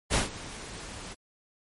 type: noise with ADSR envelope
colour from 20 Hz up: pink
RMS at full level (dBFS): -23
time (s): 0.1-1.15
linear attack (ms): 41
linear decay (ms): 140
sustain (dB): -18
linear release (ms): 27
effects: MP3 48 kbps